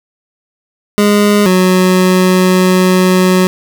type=tone pair in turn; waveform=25% pulse; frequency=206.3 / 184.32 Hz; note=G#3 / F#3; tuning=-11 / -6 cents; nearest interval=major second; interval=195 cents; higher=first; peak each=-3 dBFS; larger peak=neither; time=0.98-1.46 / 1.46-3.47 s; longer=second; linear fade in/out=0 ms; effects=none